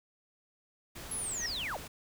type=noise; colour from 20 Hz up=pink; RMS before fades=-45 dBFS; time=0.95-1.88 s; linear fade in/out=10 ms
type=linear sweep; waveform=sine; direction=down; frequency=11175 to 466.5 Hz; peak=-34 dBFS; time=1.11-1.77 s; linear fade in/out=5 ms
type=tone with exponential growth; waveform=triangle; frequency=1883 Hz; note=A#6; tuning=17 cents sharp; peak=-29 dBFS; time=1.34-1.46 s; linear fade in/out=2 ms; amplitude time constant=25 ms
effects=none